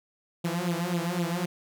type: tone with flanger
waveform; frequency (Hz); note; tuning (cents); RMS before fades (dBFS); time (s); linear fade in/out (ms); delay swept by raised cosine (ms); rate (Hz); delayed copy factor
sawtooth; 173.2; F3; -14; -29; 0.44-1.46; 10; 0.26 to 4.76; 3.9; +1
effects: none